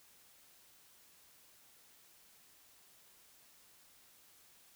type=silence; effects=white hiss -64 dBFS RMS until 4.75 s